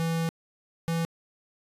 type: tone pair in turn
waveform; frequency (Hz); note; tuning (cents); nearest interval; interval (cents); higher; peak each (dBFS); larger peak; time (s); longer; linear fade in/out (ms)
square; 164.81 / 165.96; E3 / E3; 0 / +12; unison; 12; second; -26; neither; 0-0.29 / 0.88-1.05; first; 0
effects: resampled to 32000 Hz

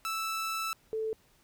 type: tone pair in turn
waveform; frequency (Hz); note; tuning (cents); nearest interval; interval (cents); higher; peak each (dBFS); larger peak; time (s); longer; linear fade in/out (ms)
sawtooth / sine; 1318.5 / 440; E6 / A4; 0 / 0; octave + perfect fifth; 1900; first; -28 / -30; first; 0.05-0.73 / 0.93-1.13; first; 0
effects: pink hiss -65 dBFS RMS until 1.43 s

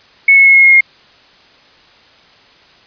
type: tone with pitch steps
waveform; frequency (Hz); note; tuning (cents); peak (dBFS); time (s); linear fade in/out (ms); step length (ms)
sine; 2202 / 2189 / 2177 / 2164 / 2152 / 2139; C#7 / C#7 / C#7 / C#7 / C7 / C7; -12 / -22 / -32 / -42 / +48 / +38; -3; 0.28-0.808; 5; 88
effects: white hiss -45 dBFS RMS until 2.86 s + resampled to 11025 Hz

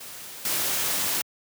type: noise with level steps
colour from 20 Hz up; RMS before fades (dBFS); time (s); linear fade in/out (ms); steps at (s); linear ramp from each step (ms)
white; -40 / -26; 0-1.22; 10; 0.45; 2
effects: high-pass 100 Hz 12 dB/octave

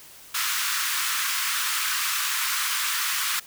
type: high-pass noise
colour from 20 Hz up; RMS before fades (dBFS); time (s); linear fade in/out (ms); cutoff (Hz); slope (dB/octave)
pink; -26; 0.34-3.4; 10; 1100; 48
effects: white hiss -47 dBFS RMS until 3.46 s

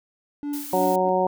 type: tone with tremolo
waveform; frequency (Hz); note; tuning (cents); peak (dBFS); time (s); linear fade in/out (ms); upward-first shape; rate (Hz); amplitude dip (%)
triangle; 290; D4; -22; -23; 0.43-1.09; 0; sine; 3; 90
type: noise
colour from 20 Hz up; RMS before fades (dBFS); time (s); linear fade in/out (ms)
blue; -36; 0.53-0.96; 5
type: harmonic tone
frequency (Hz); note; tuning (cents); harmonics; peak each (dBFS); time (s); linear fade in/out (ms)
185; F#3; 0; 1 / 2 / 3 / 4 / 5; -29 / -25 / -23 / -24 / -25; 0.73-1.27; 2
effects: none

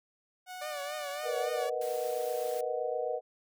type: tone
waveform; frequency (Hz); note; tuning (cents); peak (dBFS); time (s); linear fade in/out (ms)
sawtooth; 735; F#5; -12; -37; 0.46-1.68; 50
type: tone with vibrato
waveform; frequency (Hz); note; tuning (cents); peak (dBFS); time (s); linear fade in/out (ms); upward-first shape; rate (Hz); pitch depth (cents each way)
sawtooth; 587.3; D5; 0; -33; 0.61-1.7; 10; triangle; 3.6; 82
type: chord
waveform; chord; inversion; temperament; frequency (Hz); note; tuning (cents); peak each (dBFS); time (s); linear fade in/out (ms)
sine; B major seventh; third; equal; 466.2 / 493.9 / 622.3 / 740; A#4 / B4 / D#5 / F#5; 0 / 0 / 0 / 0; -37 / -34 / -36 / -38; 1.23-3.21; 50
type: high-pass noise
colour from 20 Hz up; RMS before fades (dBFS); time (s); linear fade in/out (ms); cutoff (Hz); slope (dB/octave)
white; -47; 1.81-2.61; 5; 210; 24
effects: none

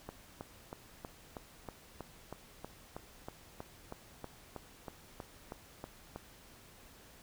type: click train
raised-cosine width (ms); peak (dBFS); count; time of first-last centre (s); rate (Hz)
1; -28; 20; 0.09-6.16; 3.13
effects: pink hiss -58 dBFS RMS until 7.22 s

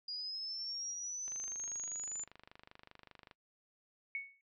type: linear sweep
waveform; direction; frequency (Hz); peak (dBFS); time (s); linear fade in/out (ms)
sine; up; 4840 to 7100; -39; 0.08-2.24; 5
type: click train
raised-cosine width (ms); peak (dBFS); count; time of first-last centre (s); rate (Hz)
0.3; -37; 52; 1.28-3.312; 25.1
type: tone with exponential decay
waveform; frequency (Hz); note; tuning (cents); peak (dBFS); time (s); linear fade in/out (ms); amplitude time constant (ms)
sine; 2217; C#7; 0; -34; 4.15-4.41; 1; 55
effects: noise-tail reverb RT60 0.1 s tail -21 dB re dry

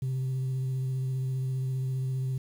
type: tone with vibrato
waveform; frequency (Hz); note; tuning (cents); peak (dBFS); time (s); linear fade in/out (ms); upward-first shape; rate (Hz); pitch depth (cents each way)
sine; 130.81; C3; 0; -25; 0.02-2.38; 5; square; 15; 14
effects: tanh soft clip ceiling -26 dBFS + 9-bit

